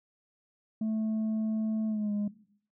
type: tone with pitch glide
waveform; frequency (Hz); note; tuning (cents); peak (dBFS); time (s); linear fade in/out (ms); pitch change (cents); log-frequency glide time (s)
sine; 218.7 to 206.4; A3 to G#3; -10 to -10; -25; 0.81-2.28; 5; -100; 1.87-2.12
effects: noise-tail reverb RT60 0.6 s tail -18 dB re dry + tanh soft clip ceiling -27 dBFS